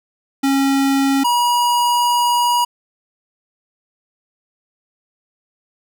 square tone pair in turn, 273.5 / 963.4 Hz, C#4 / B5, -23 / -43 cents, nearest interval octave + minor seventh, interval 2180 cents, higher second, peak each -14 dBFS, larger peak neither, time 0.43-1.24 / 1.24-2.65 s, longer second, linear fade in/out 10 ms, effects none

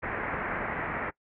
white low-pass noise, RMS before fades -33 dBFS, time 0.02-1.11 s, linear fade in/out 20 ms, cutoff 2100 Hz, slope 48 dB/octave, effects noise-tail reverb RT60 0.1 s tail -21 dB re dry

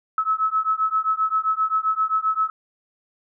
sine beating tone pair, 1292 / 1299.6 Hz, E6 / E6, -35 / -25 cents, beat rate 7.6 Hz, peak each -22 dBFS, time 0.18-2.5 s, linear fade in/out 2 ms, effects none

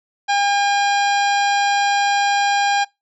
harmonic tone, 807 Hz, G#5, 50 cents flat, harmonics 1 / 2 / 3 / 4 / 5 / 6 / 7 / 9, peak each -16 / -22 / -26 / -28 / -30 / -32 / -33 / -35 dBFS, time 0.28-2.85 s, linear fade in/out 20 ms, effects noise-tail reverb RT60 0.2 s tail -25 dB re dry

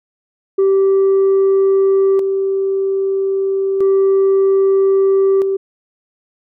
sine tone with tremolo, 388.6 Hz, G4, 15 cents flat, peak -7 dBFS, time 0.58-5.57 s, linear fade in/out 10 ms, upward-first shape square, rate 0.31 Hz, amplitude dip 50%, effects tanh soft clip ceiling -8 dBFS

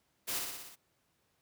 white noise with echo, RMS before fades -36 dBFS, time 0.27-0.4 s, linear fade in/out 20 ms, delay 60 ms, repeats 6, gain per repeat -3 dB, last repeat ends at 0.76 s, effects pink hiss -75 dBFS RMS until 1.41 s + high-pass 80 Hz 12 dB/octave

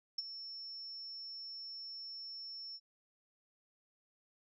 sine tone with ADSR envelope, 5400 Hz, E8, 41 cents sharp, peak -32 dBFS, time 0.18-2.8 s, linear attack 5 ms, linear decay 27 ms, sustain -12 dB, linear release 50 ms, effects none

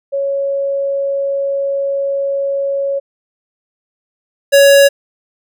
sine / square tone pair in turn, 554.4 / 559.2 Hz, C#5 / C#5, 0 / +15 cents, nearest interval unison, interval 15 cents, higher second, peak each -14 / -5 dBFS, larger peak second, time 0.12-3 / 4.52-4.89 s, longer first, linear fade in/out 20 ms, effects none

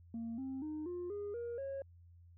sine tone with pitch steps, 229.7 / 265.4 / 306.6 / 354.2 / 409.3 / 472.9 / 546.3 Hz, A#3 / C4 / D#4 / F4 / G#4 / A#4 / C#5, -25 / +25 / -25 / +24 / -25 / +25 / -25 cents, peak -37 dBFS, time 0.14-1.82 s, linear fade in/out 2 ms, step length 240 ms, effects tanh soft clip ceiling -37 dBFS + added 86 Hz sine -57 dBFS peak until 2.37 s

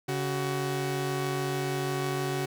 sawtooth tone pair together, 140.28 / 374.5 Hz, C#3 / F#4, +21 / +21 cents, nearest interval octave + perfect fourth, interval 1700 cents, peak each -27 dBFS, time 0.08-2.46 s, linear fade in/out 10 ms, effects none

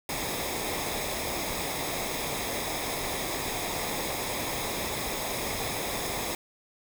pink noise with comb filter, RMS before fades -32 dBFS, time 0.09-6.35 s, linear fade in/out 2 ms, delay 0.68 ms, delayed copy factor -0.6, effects none

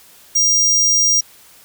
square tone, 5700 Hz, F8, 34 cents sharp, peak -12 dBFS, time 0.35-1.21 s, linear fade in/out 10 ms, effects white hiss -46 dBFS RMS until 1.64 s

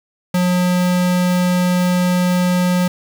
square tone, 179.8 Hz, F#3, 49 cents flat, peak -14 dBFS, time 0.34-2.88 s, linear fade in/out 5 ms, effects 7-bit

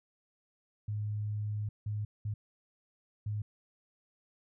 sine tone bursts at uneven times, 105.2 Hz, G#2, 23 cents sharp, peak -32 dBFS, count 4, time 0.88-1.69 / 1.86-2.05 / 2.25-2.34 / 3.26-3.42 s, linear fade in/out 5 ms, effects none

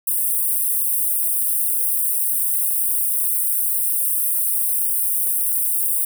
white high-pass noise, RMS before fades -20 dBFS, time 0.07-6.05 s, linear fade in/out 5 ms, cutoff 8600 Hz, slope 96 dB/octave, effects none

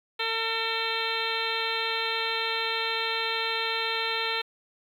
harmonic tone with a mistuned harmonic, 451.7 Hz, A4, 45 cents sharp, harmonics 1 / 2 / 3 / 4 / 5 / 6 / 7 / 8 / 9, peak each -35 / -35 / -35 / -35 / -35 / -35 / -35 / -35 / -35 dBFS, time 0.19-4.42 s, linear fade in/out 10 ms, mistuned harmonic 6, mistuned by -34 cents, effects 9-bit

